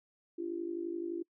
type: tone with amplitude modulation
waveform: sine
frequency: 340 Hz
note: F4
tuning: 46 cents flat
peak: -31 dBFS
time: 0.38-1.23 s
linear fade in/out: 10 ms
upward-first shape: sine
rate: 51.7 Hz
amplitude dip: 80%
effects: noise-tail reverb RT60 0.1 s tail -25 dB re dry